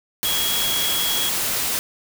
sine tone in noise, 3322 Hz, G#7, in tune, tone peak -23 dBFS, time 0.25-1.29 s, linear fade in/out 0 ms, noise white, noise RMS -23 dBFS, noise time 0.23-1.79 s, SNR -3 dB, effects none

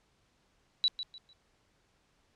sine tone with echo, 3934 Hz, B7, 7 cents flat, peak -23 dBFS, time 0.84-0.88 s, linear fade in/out 0 ms, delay 150 ms, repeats 3, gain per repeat -11 dB, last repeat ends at 1.33 s, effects pink hiss -71 dBFS RMS until 2.35 s + low-pass 7000 Hz 12 dB/octave

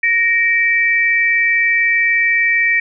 sine tone pair together, 1864.7 / 2318 Hz, A#6 / D7, 0 / -23 cents, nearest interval major third, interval 377 cents, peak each -14 dBFS, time 0.03-2.8 s, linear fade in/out 5 ms, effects none

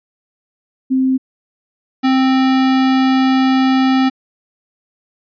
sine / square tone pair in turn, 261.6 / 262.5 Hz, C4 / C4, 0 / +6 cents, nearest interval unison, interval 6 cents, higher second, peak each -11 dBFS, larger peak neither, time 0.9-1.18 / 2.03-4.1 s, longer second, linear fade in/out 20 ms, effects resampled to 11025 Hz

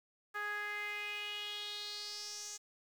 sawtooth tone with band-pass filter sweep, 415.3 Hz, G#4, in tune, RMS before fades -42 dBFS, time 0.34-2.58 s, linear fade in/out 20 ms, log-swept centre 1500 to 6600 Hz, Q 4.7, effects 10-bit

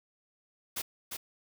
white noise with echo, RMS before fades -35 dBFS, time 0.76-0.82 s, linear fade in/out 10 ms, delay 350 ms, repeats 1, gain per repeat -4 dB, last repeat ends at 1.17 s, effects none

